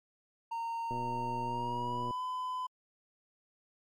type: tone with pitch glide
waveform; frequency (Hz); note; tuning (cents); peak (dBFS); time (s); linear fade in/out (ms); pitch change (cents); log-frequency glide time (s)
triangle; 921 to 1010.2; A#5 to B5; -21 to +39; -32; 0.51-2.67; 10; +160; 1.43-2.22
type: click train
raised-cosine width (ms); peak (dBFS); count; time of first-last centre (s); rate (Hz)
2; -29; 146; 0.91-2.108; 121
effects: MP3 64 kbps